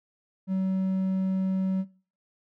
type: tone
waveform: triangle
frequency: 189.4 Hz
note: F#3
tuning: 41 cents sharp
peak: -22 dBFS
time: 0.47-1.85 s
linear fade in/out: 50 ms
effects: noise-tail reverb RT60 0.4 s tail -20 dB re dry